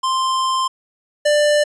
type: tone pair in turn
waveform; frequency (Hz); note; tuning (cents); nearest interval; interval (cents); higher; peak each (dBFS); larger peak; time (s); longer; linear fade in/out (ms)
square; 1046.5 / 592.4; C6 / D5; 0 / +15; minor seventh; 985; first; -17 / -13; second; 0.03-0.68 / 1.25-1.64; first; 10
effects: resampled to 22050 Hz